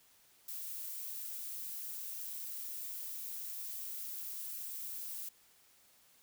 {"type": "noise", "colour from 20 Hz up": "violet", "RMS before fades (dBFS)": -43, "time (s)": [0.48, 5.29], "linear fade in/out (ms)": 5, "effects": ["white hiss -66 dBFS RMS until 6.22 s"]}